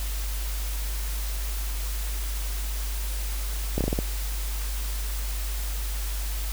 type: slowing click train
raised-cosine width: 2 ms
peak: -12 dBFS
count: 6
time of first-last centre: 3.78-3.989 s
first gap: 27 ms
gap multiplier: 1.22
effects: added 50 Hz sine -27 dBFS peak until 6.52 s + white hiss -37 dBFS RMS until 6.52 s